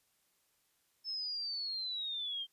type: linear sweep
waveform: sine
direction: down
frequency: 5274 to 3136 Hz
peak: -36 dBFS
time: 1.04-2.47 s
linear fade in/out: 50 ms
effects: white hiss -75 dBFS RMS until 2.52 s + resampled to 32000 Hz